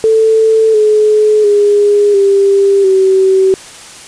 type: tone with pitch steps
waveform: sine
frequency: 442.4 / 426.3 / 410.9 / 396 / 381.6 Hz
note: A4 / G#4 / G#4 / G4 / G4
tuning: +9 / +45 / -18 / +18 / -47 cents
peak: -5 dBFS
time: 0.04-3.54 s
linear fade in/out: 0 ms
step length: 700 ms
effects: white hiss -32 dBFS RMS until 4.07 s + resampled to 22050 Hz